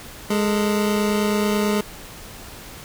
25% pulse tone pair together, 207.7 / 444.6 Hz, G#3 / A4, 0 / +18 cents, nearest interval octave + minor second, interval 1318 cents, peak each -15 / -24 dBFS, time 0.3-1.81 s, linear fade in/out 5 ms, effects pink hiss -39 dBFS RMS until 2.84 s

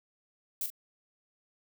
violet noise with echo, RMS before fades -33 dBFS, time 0.61-0.66 s, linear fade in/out 2 ms, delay 42 ms, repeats 1, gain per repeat -8 dB, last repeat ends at 0.702 s, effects none

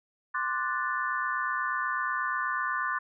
sine chord, D dominant seventh, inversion third, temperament equal, 1046.5 / 1174.7 / 1480 / 1760 Hz, C6 / D6 / F#6 / A6, 0 / 0 / 0 / 0 cents, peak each -33 dBFS, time 0.34-2.99 s, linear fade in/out 10 ms, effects none

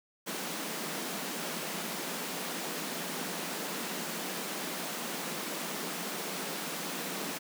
pink high-pass noise, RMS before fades -37 dBFS, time 0.26-7.39 s, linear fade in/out 20 ms, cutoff 160 Hz, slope 96 dB/octave, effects none

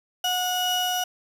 35% pulse tone pair together, 729 / 2918 Hz, F#5 / F#7, -26 / -25 cents, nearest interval 2 octaves, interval 2401 cents, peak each -24 dBFS, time 0.24-1.04 s, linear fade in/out 5 ms, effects none

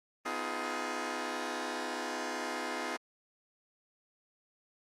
10% pulse chord, F half-diminished seventh, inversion second, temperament just, 251.4 / 314.3 / 349.2 / 419.1 Hz, Cb4 / Eb4 / F4 / Ab4, +31 / +18 / 0 / +16 cents, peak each -32 dBFS, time 0.25-2.97 s, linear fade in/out 10 ms, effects low-pass 8000 Hz 12 dB/octave + Opus 32 kbps

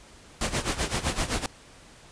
pink noise with tremolo, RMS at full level -25 dBFS, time 0.41-1.46 s, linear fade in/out 2 ms, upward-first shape sine, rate 7.8 Hz, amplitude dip 80%, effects pink hiss -51 dBFS RMS until 2.11 s + resampled to 22050 Hz

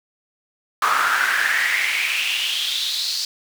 brown noise with high-pass filter sweep, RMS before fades -21 dBFS, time 0.82-3.25 s, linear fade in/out 2 ms, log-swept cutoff 1200 to 4700 Hz, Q 5.6, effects none

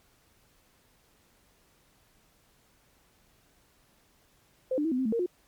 sine tone with pitch steps, 517 / 297 / 324.7 / 252.7 / 261.7 / 218.7 / 463.9 / 357.7 Hz, C5 / D4 / E4 / B3 / C4 / A3 / A#4 / F4, -21 / +20 / -26 / +40 / 0 / -10 / -8 / +41 cents, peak -25 dBFS, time 4.71-5.262 s, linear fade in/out 5 ms, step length 69 ms, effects pink hiss -65 dBFS RMS until 5.47 s + MP3 96 kbps

